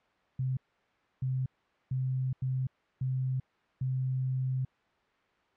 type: tone bursts at uneven times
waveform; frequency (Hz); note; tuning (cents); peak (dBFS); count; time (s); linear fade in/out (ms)
sine; 130; C3; -11; -28; 6; 0.39-0.57 / 1.22-1.46 / 1.91-2.33 / 2.42-2.67 / 3.01-3.4 / 3.81-4.65; 5
effects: white hiss -68 dBFS RMS until 5.56 s + low-pass 2000 Hz 12 dB/octave